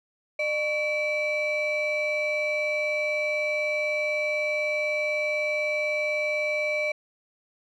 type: ring-modulated tone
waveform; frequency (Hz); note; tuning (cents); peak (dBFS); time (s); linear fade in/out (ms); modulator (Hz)
triangle; 856; A5; -48; -19; 0.39-6.92; 5; 1460
effects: none